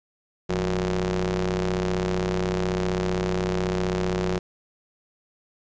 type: ring-modulated tone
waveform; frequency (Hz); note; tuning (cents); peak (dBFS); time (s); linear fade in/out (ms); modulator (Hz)
sawtooth; 95.8; G2; -39; -16; 0.49-4.39; 10; 270
effects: resampled to 16000 Hz + 9-bit